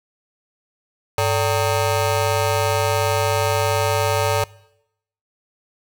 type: ring-modulated tone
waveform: 20% pulse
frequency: 338.8 Hz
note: E4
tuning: 48 cents sharp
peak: -9 dBFS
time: 1.18-4.44 s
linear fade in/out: 2 ms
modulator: 238 Hz
effects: noise-tail reverb RT60 0.8 s tail -22 dB re dry